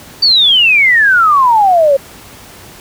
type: exponential sweep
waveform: sine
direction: down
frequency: 4654 to 534 Hz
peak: -5 dBFS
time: 0.22-1.97 s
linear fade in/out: 10 ms
effects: pink hiss -35 dBFS RMS until 2.8 s + high-pass 60 Hz 12 dB/octave